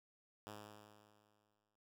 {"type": "tone with exponential decay", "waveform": "5% pulse", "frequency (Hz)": 105.2, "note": "G#2", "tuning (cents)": 23, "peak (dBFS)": -37, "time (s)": [0.47, 1.76], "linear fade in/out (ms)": 0, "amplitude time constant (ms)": 280, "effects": []}